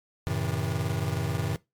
square chord, F# diminished seventh, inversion none, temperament just, 92.5 / 111 / 133.2 / 159.84 Hz, F#2 / A2 / C3 / Eb3, 0 / +16 / +31 / +47 cents, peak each -33 dBFS, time 0.27-1.56 s, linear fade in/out 0 ms, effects noise-tail reverb RT60 0.2 s tail -20 dB re dry + MP3 96 kbps

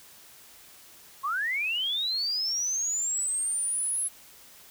sine linear sweep, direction up, 1046.5 to 10910 Hz, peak -26 dBFS, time 1.23-4.09 s, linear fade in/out 20 ms, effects white hiss -52 dBFS RMS until 4.7 s

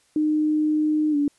sine tone with pitch glide, 305.7 to 288.5 Hz, D#4 to D4, -30 to -31 cents, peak -18 dBFS, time 0.16-1.28 s, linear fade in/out 2 ms, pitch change -101 cents, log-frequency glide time 1.11-1.16 s, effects white hiss -62 dBFS RMS until 1.38 s + resampled to 24000 Hz

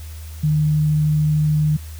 sine tone, 152.2 Hz, D#3, 38 cents flat, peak -14 dBFS, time 0.43-1.77 s, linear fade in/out 10 ms, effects added 78 Hz sine -31 dBFS peak until 1.99 s + white hiss -44 dBFS RMS until 1.99 s

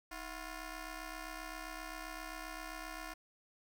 10% pulse ring-modulated tone, 349.2 Hz, F4, in tune, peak -32 dBFS, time 0.11-3.14 s, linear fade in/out 10 ms, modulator 383 Hz, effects none

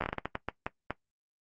slowing click train, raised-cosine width 0.5 ms, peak -16 dBFS, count 12, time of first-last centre 0.01-0.906 s, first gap 12 ms, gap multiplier 1.35, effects noise-tail reverb RT60 0.1 s tail -17 dB re dry + Opus 24 kbps

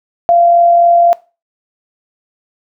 sine tone with amplitude modulation, 689 Hz, F5, 24 cents flat, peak -4 dBFS, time 0.29-1.13 s, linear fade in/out 0 ms, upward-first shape sine, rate 43.8 Hz, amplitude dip 30%, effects noise-tail reverb RT60 0.3 s tail -20 dB re dry

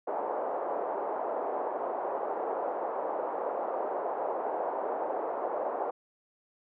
pink band-pass noise, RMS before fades -33 dBFS, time 0.07-5.91 s, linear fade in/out 10 ms, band 460 to 900 Hz, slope 24 dB/octave, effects none

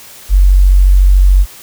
sine tone, 46.92 Hz, F#1, 25 cents sharp, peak -3 dBFS, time 0.29-1.46 s, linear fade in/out 50 ms, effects white hiss -35 dBFS RMS until 1.62 s

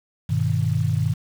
sine chord, G augmented, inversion none, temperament equal with one note detuned, 100.29 / 123.47 / 155.56 Hz, G2 / B2 / D#3, +40 / 0 / 0 cents, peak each -23 dBFS, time 0.29-1.14 s, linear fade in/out 10 ms, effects 7-bit

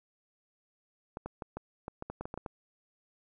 clicks, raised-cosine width 1 ms, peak -24 dBFS, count 12, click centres 1.171 / 1.26 / 1.422 / 1.57 / 1.881 / 2.024 / 2.1 / 2.21 / 2.255 / 2.341 / 2.376 / 2.462 s, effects none

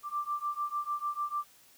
sine beating tone pair, 1174.7 / 1181.4 Hz, D6 / D6, 0 / +10 cents, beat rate 6.7 Hz, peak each -35 / -34 dBFS, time 0.03-1.45 s, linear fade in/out 50 ms, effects white hiss -60 dBFS RMS until 1.77 s

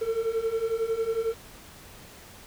triangle beating tone pair, 444.5 / 455.5 Hz, A4 / A#4, +18 / -40 cents, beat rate 11 Hz, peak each -28 / -25 dBFS, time 0.01-1.34 s, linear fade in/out 10 ms, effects pink hiss -48 dBFS RMS until 2.46 s

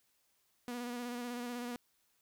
sawtooth tone with vibrato, 242.5 Hz, B3, 31 cents flat, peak -35 dBFS, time 0.68-1.76 s, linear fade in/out 0 ms, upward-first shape square, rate 16 Hz, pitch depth 23 cents each way, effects white hiss -75 dBFS RMS until 2.21 s

